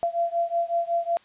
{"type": "beating tone pair", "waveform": "sine", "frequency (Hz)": [680, 685.4], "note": ["F5", "F5"], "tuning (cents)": [-46, -33], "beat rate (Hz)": 5.4, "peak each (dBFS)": [-25, -26], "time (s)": [0.03, 1.17], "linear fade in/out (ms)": 0, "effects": ["white hiss -56 dBFS RMS until 1.24 s", "resampled to 8000 Hz"]}